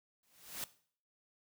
white noise with exponential growth, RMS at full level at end -38 dBFS, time 0.23-0.64 s, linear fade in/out 1 ms, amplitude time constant 89 ms, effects noise-tail reverb RT60 0.5 s tail -17 dB re dry

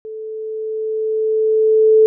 sine tone with level ramp, 437.2 Hz, A4, 11 cents flat, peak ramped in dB -27 to -6 dBFS, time 0.05-2.06 s, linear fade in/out 0 ms, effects none

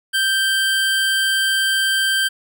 25% pulse tone, 1568 Hz, G6, in tune, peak -12 dBFS, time 0.13-2.29 s, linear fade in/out 20 ms, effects none

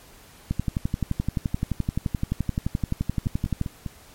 two click trains, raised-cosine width 5 ms, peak -11 / -17 dBFS, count 37 / 4, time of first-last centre 0.51-3.613 / 3.26-3.862 s, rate 11.6 / 4.98 Hz, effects pink hiss -50 dBFS RMS until 4.14 s + MP3 64 kbps

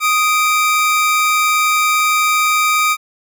45% pulse tone pair together, 1244.5 / 2338 Hz, D#6 / D7, 0 / -8 cents, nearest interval major seventh, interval 1092 cents, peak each -14 / -16 dBFS, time 0-2.97 s, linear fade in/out 50 ms, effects none

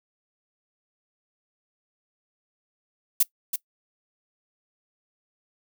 violet noise with echo, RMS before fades -18 dBFS, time 3.2-3.23 s, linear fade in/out 5 ms, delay 330 ms, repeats 1, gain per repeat -8 dB, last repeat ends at 3.56 s, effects noise-tail reverb RT60 0.1 s tail -21 dB re dry

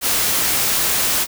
white noise, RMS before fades -18 dBFS, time 0.01-1.27 s, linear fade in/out 50 ms, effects none

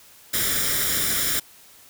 white noise with comb filter, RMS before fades -23 dBFS, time 0.33-1.4 s, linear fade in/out 10 ms, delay 0.56 ms, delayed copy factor +0.7, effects white hiss -50 dBFS RMS until 1.89 s

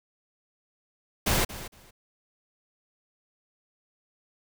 pink noise with echo, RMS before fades -24 dBFS, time 1.26-1.45 s, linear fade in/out 10 ms, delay 230 ms, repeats 2, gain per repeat -15 dB, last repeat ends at 1.91 s, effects none

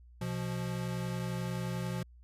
square tone pair together, 123.47 / 174.79 Hz, B2 / F3, 0 / +2 cents, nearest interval tritone, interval 602 cents, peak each -37 / -37 dBFS, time 0.21-2.03 s, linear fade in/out 5 ms, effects added 60 Hz sine -53 dBFS peak until 2.23 s + resampled to 32000 Hz

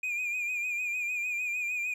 triangle tone with vibrato, 2442 Hz, D#7, 33 cents flat, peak -28 dBFS, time 0.03-1.94 s, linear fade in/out 5 ms, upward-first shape sine, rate 6.6 Hz, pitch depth 53 cents each way, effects none

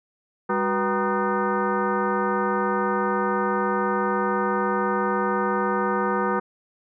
sine tone with frequency modulation, 370 Hz, F#4, in tune, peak -20 dBFS, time 0.49-6.4 s, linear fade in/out 10 ms, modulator 286 Hz, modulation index 3.8, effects none

